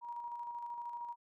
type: tone with tremolo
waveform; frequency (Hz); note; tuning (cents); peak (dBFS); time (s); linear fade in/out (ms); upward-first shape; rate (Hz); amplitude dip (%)
sine; 951; A#5; +34; -39; 0.01-1.16; 50; square; 13; 35
effects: none